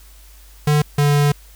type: tone pair in turn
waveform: square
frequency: 148.9 / 145.08 Hz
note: D3 / D3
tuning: +24 / -21 cents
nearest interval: unison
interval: 45 cents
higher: first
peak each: -13 / -13 dBFS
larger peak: neither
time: 0.67-0.82 / 0.98-1.32 s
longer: second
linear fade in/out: 5 ms
effects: added 50 Hz sine -42 dBFS peak until 1.55 s + white hiss -49 dBFS RMS until 1.55 s